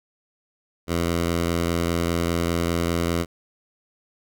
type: tone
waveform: 10% pulse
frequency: 85 Hz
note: F2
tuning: 46 cents flat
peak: -13 dBFS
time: 0.87-3.26 s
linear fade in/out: 50 ms
effects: none